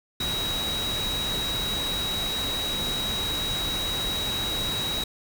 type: tone in noise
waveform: sine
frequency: 3836 Hz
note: A#7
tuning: 49 cents sharp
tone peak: -27 dBFS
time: 0.2-5.04 s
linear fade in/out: 5 ms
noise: pink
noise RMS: -32 dBFS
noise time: 0.2-5.04 s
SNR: +2 dB
effects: none